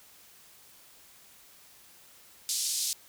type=band-pass noise; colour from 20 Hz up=pink; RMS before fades=-31 dBFS; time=2.49-2.93 s; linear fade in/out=0 ms; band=4300 to 11000 Hz; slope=24 dB/octave; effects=white hiss -56 dBFS RMS until 3.08 s